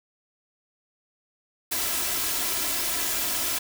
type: noise with comb filter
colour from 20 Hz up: white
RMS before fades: -27 dBFS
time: 1.71-3.59 s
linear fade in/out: 10 ms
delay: 3 ms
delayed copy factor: +0.6
effects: none